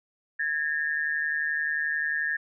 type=tone pair together; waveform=sine; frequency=1656.6 / 1808 Hz; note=G#6 / A6; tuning=-5 / +47 cents; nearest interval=major second; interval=152 cents; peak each=-28 dBFS; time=0.39-2.37 s; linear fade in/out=10 ms; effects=none